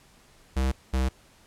square tone pair in turn, 65.6 / 64.96 Hz, C2 / C2, +5 / -12 cents, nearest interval unison, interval 17 cents, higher first, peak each -23 dBFS, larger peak neither, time 0.56-0.72 / 0.93-1.09 s, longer neither, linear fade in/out 10 ms, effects pink hiss -57 dBFS RMS until 1.46 s + low-pass 11000 Hz 12 dB/octave

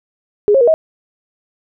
sine tone with pitch steps, 413.9 / 542 / 476.9 / 637 Hz, G#4 / C#5 / A#4 / D#5, -6 / -39 / +39 / +41 cents, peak -7 dBFS, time 0.48-0.74 s, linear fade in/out 0 ms, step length 65 ms, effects none

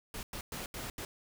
pink noise bursts at uneven times, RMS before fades -41 dBFS, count 5, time 0.14-0.23 / 0.33-0.41 / 0.52-0.66 / 0.74-0.9 / 0.98-1.05 s, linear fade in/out 2 ms, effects none

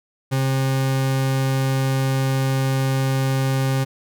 40% pulse tone, 133.7 Hz, C3, 38 cents sharp, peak -17 dBFS, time 0.31-3.85 s, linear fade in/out 20 ms, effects none

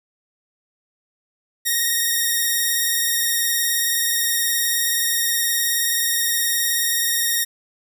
5% pulse tone with vibrato, 1864.7 Hz, A#6, in tune, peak -8 dBFS, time 1.65-7.45 s, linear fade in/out 20 ms, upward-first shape triangle, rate 19 Hz, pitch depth 32 cents each way, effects none

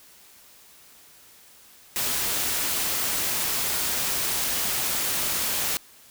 white noise, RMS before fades -26 dBFS, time 1.96-5.77 s, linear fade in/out 0 ms, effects white hiss -52 dBFS RMS until 6.1 s

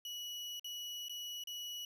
35% pulse tone with dropouts, 2930 Hz, F#7, 18 cents flat, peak -40 dBFS, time 0.05-1.85 s, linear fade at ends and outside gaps 2 ms, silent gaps 0.596-0.644 / 1.084-1.095 / 1.438-1.472 s, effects none

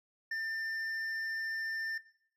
sine tone with hard clipping, 1793 Hz, A6, 32 cents sharp, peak -35 dBFS, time 0.31-1.98 s, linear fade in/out 5 ms, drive 5 dB, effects noise-tail reverb RT60 0.6 s tail -18 dB re dry

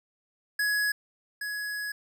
square tone pair in turn, 1678 / 1678 Hz, G#6 / G#6, +17 / +17 cents, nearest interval unison, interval 0 cents, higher neither, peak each -25 / -32 dBFS, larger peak first, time 0.59-0.92 / 1.41-1.92 s, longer second, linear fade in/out 5 ms, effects none

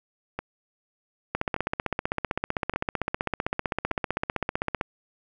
two click trains, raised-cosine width 0.5 ms, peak -10 / -15 dBFS, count 55 / 4, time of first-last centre 1.35-4.812 / 0.39-3.911 s, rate 15.6 / 0.852 Hz, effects none

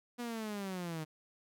sawtooth linear sweep, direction down, 244.5 to 152.8 Hz, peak -34 dBFS, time 0.18-1.05 s, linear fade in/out 20 ms, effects none

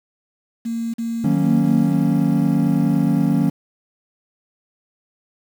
sine tone bursts, 230 Hz, A#3, 23 cents flat, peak -21 dBFS, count 4, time 0.65-1.936 s, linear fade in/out 10 ms, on 290 ms, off 42 ms
triangle chord, D# minor seventh, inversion none, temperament equal, 155.56 / 185 / 233.1 / 277.2 Hz, D#3 / F#3 / A#3 / C#4, 0 / 0 / 0 / 0 cents, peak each -18 dBFS, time 1.24-3.5 s, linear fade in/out 5 ms
effects tanh soft clip ceiling -1 dBFS + 7-bit

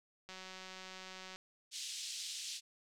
click train, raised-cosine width 0.2 ms, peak -32 dBFS, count 201, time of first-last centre 0.29-1.36 s, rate 187 Hz
pink band-pass noise, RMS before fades -44 dBFS, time 1.71-2.61 s, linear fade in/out 50 ms, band 3200 to 7900 Hz, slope 24 dB/octave
effects none

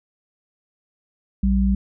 sine tone pair together, 58.97 / 195 Hz, A#1 / G3, +21 / -9 cents, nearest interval octave + major sixth, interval 2070 cents, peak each -18 dBFS, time 1.43-1.75 s, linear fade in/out 5 ms, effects none

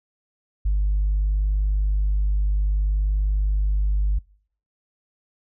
sine tone, 50.3 Hz, G1, 45 cents sharp, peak -16 dBFS, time 0.65-4.19 s, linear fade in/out 10 ms, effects noise-tail reverb RT60 0.6 s tail -26 dB re dry + tanh soft clip ceiling -15 dBFS

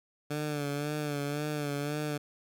15% pulse tone with vibrato, 146.83 Hz, D3, in tune, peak -25 dBFS, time 0.3-2.18 s, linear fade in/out 10 ms, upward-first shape sine, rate 1.9 Hz, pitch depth 50 cents each way, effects none

